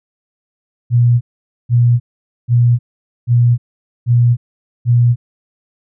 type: tone bursts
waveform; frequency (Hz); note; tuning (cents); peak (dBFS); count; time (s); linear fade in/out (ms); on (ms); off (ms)
sine; 120.3; B2; -45; -7; 6; 0.9-5.16; 50; 310; 480
effects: none